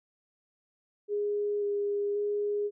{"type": "tone with vibrato", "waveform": "sine", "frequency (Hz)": 410, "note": "G#4", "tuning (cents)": -22, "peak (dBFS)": -27, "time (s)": [1.08, 2.71], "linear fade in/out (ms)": 50, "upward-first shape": "square", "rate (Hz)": 0.93, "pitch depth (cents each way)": 11, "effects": []}